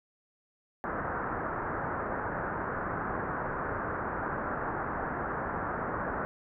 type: low-pass noise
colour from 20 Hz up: white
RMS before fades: -34 dBFS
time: 0.84-6.25 s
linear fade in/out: 0 ms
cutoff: 1600 Hz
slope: 48 dB/octave
effects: none